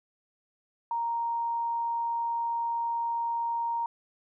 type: tone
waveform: sine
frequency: 932.3 Hz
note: A#5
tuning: in tune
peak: -27 dBFS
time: 0.91-3.86 s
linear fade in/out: 2 ms
effects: none